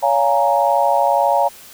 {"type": "chord", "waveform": "sine", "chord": "Bb minor seventh", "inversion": "first", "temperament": "equal with one note detuned", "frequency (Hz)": [565.4, 698.5, 830.6, 932.3], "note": ["Db5", "F5", "Ab5", "Bb5"], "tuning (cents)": [34, 0, 0, 0], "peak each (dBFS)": -18, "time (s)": [0.02, 1.49], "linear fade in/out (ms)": 20, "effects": ["white hiss -41 dBFS RMS until 1.73 s"]}